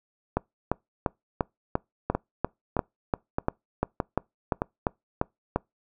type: two click trains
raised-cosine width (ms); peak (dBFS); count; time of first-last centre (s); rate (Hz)
1; -11 / -9; 5 / 16; 2.15-4.619 / 0.37-5.56; 1.62 / 2.89
effects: noise-tail reverb RT60 0.2 s tail -26 dB re dry